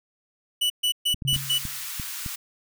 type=tone bursts; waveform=45% pulse; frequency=2960 Hz; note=F#7; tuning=in tune; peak=-20 dBFS; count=5; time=0.61-1.585 s; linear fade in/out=10 ms; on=91 ms; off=130 ms
type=clicks; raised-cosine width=5 ms; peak=-21 dBFS; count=7; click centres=1.144 / 1.222 / 1.33 / 1.363 / 1.653 / 1.998 / 2.262 s
type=tone with exponential decay; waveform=sine; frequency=136.6 Hz; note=C#3; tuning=25 cents flat; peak=-23 dBFS; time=1.25-1.85 s; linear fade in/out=0 ms; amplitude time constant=130 ms
type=high-pass noise; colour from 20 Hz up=white; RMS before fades=-34 dBFS; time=1.33-2.36 s; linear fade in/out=10 ms; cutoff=1100 Hz; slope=24 dB/octave
effects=none